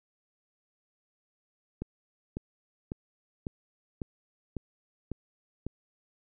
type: click train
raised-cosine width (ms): 3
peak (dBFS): -21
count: 8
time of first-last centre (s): 1.82-5.666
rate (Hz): 1.82
effects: none